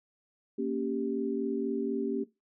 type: chord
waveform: sine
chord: G diminished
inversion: first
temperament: equal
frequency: 233.1 / 277.2 / 392 Hz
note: Bb3 / Db4 / G4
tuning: 0 / 0 / 0 cents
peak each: -33 dBFS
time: 0.58-2.24 s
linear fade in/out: 10 ms
effects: noise-tail reverb RT60 0.2 s tail -17 dB re dry